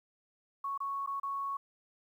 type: tone with dropouts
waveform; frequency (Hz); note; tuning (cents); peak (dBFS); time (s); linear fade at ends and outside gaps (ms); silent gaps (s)
sine; 1108; C#6; -1; -33; 0.64-1.57; 5; 0.777-0.803 / 1.063-1.073 / 1.199-1.231
effects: 11-bit